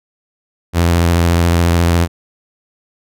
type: tone with vibrato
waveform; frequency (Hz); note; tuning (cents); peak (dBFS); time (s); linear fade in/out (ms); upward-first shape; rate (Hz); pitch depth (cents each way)
sawtooth; 85.3; F2; -40; -6; 0.73-2.08; 50; square; 14; 24
effects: none